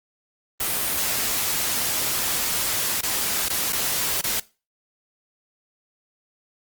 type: noise with dropouts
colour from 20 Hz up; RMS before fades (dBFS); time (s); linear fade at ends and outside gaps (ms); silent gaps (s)
white; -24; 0.6-4.4; 5; 3.01-3.031 / 3.486-3.5 / 3.725-3.729 / 4.213-4.237
effects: noise-tail reverb RT60 0.3 s tail -20 dB re dry + Opus 32 kbps